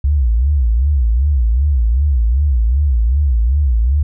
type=tone with vibrato; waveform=sine; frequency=64 Hz; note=C2; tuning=38 cents flat; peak=-10 dBFS; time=0.04-4.03 s; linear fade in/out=5 ms; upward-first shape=sine; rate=2.6 Hz; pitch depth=260 cents each way; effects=none